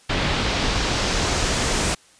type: noise with low-pass filter sweep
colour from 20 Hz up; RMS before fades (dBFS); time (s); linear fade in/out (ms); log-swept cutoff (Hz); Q
pink; -22; 0.09-1.95; 10; 3600 to 8700; 1.2
effects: white hiss -53 dBFS RMS until 2.19 s + resampled to 22050 Hz